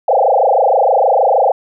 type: tone with frequency modulation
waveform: sine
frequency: 659.3 Hz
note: E5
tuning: in tune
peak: -8 dBFS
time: 0.08-1.52 s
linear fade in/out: 5 ms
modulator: 26.4 Hz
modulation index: 6.3
effects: none